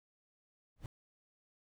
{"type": "noise with exponential growth", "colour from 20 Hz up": "brown", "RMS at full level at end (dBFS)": -39, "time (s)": [0.76, 0.86], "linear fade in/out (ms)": 1, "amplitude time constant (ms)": 21, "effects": []}